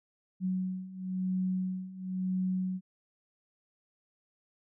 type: beating tone pair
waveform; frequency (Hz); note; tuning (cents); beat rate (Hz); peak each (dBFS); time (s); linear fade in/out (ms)
sine; 185 / 185.98; F#3 / F#3; 0 / +9; 0.98; -35 / -32; 0.4-2.81; 50
effects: none